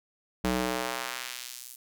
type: tone with high-pass filter sweep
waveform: square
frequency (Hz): 62.2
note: B1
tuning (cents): +13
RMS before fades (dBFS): -33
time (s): 0.44-1.76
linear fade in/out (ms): 5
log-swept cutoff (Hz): 150 to 10000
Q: 0.75
effects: none